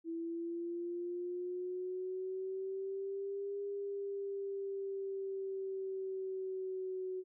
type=linear two-way sweep; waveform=sine; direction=up then down; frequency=329.6 to 402.6 to 371.1 Hz; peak=-37 dBFS; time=0.04-7.24 s; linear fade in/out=50 ms; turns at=3.61 s; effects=none